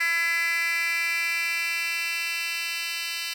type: tone with high-pass filter sweep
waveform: 10% pulse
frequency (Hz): 335.7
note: E4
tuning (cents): +32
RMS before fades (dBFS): -27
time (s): 0-3.34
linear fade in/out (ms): 10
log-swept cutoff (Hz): 2000 to 3100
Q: 4.9
effects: none